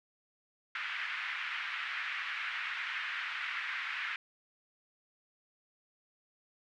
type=band-pass noise; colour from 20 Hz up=white; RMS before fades=-38 dBFS; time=0.75-4.16 s; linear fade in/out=2 ms; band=1400 to 2400 Hz; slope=24 dB/octave; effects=none